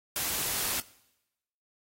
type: noise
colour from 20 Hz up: white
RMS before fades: -31 dBFS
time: 0.16-0.8 s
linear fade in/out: 0 ms
effects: noise-tail reverb RT60 0.9 s tail -20 dB re dry + AAC 48 kbps